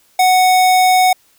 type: tone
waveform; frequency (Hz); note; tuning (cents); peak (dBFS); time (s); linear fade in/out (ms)
square; 740; F#5; 0; -9; 0.19-1.13; 5
effects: white hiss -54 dBFS RMS until 1.38 s